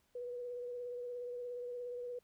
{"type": "tone with vibrato", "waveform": "sine", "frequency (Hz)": 488.6, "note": "B4", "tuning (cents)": -19, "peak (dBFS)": -40, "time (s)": [0.15, 2.19], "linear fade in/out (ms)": 5, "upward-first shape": "triangle", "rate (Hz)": 17, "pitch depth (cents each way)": 27, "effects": ["pink hiss -75 dBFS RMS until 2.23 s"]}